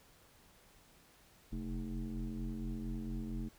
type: tone with frequency modulation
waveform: sine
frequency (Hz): 131.5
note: C3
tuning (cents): +9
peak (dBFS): -36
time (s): 1.52-3.49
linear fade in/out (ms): 10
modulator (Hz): 89.1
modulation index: 1.8
effects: tanh soft clip ceiling -33 dBFS + pink hiss -64 dBFS RMS until 3.58 s